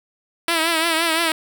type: tone with vibrato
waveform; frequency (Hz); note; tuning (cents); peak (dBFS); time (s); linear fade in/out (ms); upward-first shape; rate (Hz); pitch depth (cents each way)
5% pulse; 328.3; E4; -7; -6; 0.48-1.32; 2; triangle; 5.8; 77
effects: none